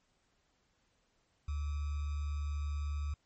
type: tone with sample-and-hold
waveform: sine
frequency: 73.42 Hz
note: D2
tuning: in tune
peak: -33 dBFS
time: 1.48-3.14 s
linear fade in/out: 5 ms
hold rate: 1225 Hz
effects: pink hiss -75 dBFS RMS until 3.25 s + MP3 32 kbps